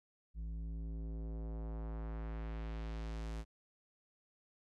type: tone with low-pass filter sweep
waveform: square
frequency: 55 Hz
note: A1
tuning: in tune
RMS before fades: -42 dBFS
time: 0.34-3.45 s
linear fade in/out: 50 ms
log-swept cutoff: 130 to 9100 Hz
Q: 0.88
effects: none